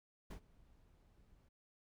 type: noise with ADSR envelope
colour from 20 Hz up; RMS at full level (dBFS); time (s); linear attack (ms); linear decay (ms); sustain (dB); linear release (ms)
brown; -43; 0.3-1.49; 10; 88; -24; 11
effects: none